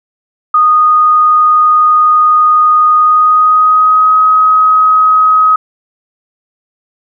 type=tone with pitch glide; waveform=sine; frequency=1236 to 1265.6 Hz; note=D#6 to D#6; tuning=-12 to +29 cents; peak=-4 dBFS; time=0.54-5.56 s; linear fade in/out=5 ms; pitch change=+41 cents; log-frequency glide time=2.94-4.17 s; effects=none